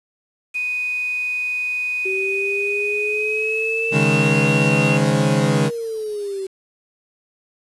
sine tone with pitch glide, 2488 to 2729 Hz, D#7 to F7, -1 to -41 cents, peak -20 dBFS, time 0.54-4.98 s, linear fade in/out 20 ms, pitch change +160 cents, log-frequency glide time 3.07-4.32 s
sine exponential two-way sweep, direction up then down, 380.3 to 526 to 380.3 Hz, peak -23 dBFS, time 2.05-6.47 s, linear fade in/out 10 ms, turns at 5.33 s
35% pulse chord, C# suspended second, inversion none, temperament equal, 138.59 / 155.56 / 207.7 Hz, C#3 / D#3 / G#3, 0 / 0 / 0 cents, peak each -18 / -18 / -19 dBFS, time 3.91-5.71 s, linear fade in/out 50 ms
effects resampled to 24000 Hz + 7-bit

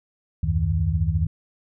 sine tone cluster, 74.1 / 89.2 / 102.8 / 157.9 Hz, D2 / F2 / G#2 / D#3, +16 / +37 / -17 / +26 cents, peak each -24 / -23 / -29 / -25 dBFS, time 0.43-1.27 s, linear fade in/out 5 ms, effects none

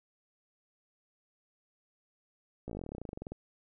slowing click train, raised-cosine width 2 ms, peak -27 dBFS, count 22, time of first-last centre 2.68-3.32 s, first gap 16 ms, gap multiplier 1.06, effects none

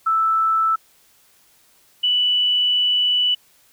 sine tone pair in turn, 1318.5 / 2966 Hz, E6 / F#7, 0 / +4 cents, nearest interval octave + major second, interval 1404 cents, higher second, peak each -15 dBFS, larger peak neither, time 0.06-0.76 / 2.03-3.35 s, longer second, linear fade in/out 10 ms, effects white hiss -56 dBFS RMS until 3.72 s

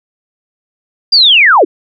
sine linear sweep, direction down, 4874 to 265.8 Hz, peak -3 dBFS, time 1.12-1.65 s, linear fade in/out 10 ms, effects none

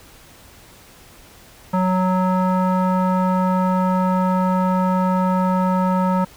square tone with low-pass filter, 185 Hz, F#3, in tune, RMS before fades -18 dBFS, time 1.73-6.25 s, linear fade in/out 10 ms, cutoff 1100 Hz, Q 5, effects pink hiss -46 dBFS RMS until 6.36 s

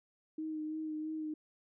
sine tone with vibrato, 311.1 Hz, D#4, in tune, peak -36 dBFS, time 0.38-1.34 s, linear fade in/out 5 ms, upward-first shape sine, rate 3 Hz, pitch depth 22 cents each way, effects none

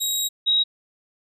20% pulse / sine tone pair in turn, 3814 / 3814 Hz, A#7 / A#7, +39 / +39 cents, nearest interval unison, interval 0 cents, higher neither, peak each -16 dBFS, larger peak neither, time 0-0.29 / 0.46-0.64 s, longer first, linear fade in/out 20 ms, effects none

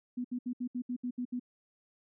sine tone bursts, 246.9 Hz, B3, in tune, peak -32 dBFS, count 9, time 0.17-1.397 s, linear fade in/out 10 ms, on 75 ms, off 69 ms, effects none

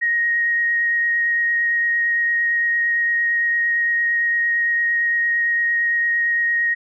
sine tone with vibrato, 1876 Hz, A#6, 11 cents sharp, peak -16 dBFS, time 0.01-6.75 s, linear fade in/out 20 ms, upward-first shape triangle, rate 8.8 Hz, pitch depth 11 cents each way, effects none

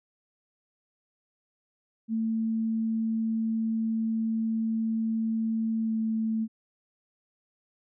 sine tone with pitch glide, 223.6 to 221.8 Hz, A3 to A3, +28 to +14 cents, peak -25 dBFS, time 2.08-6.48 s, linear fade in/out 50 ms, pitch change -14 cents, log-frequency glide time 5.83-5.92 s, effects none

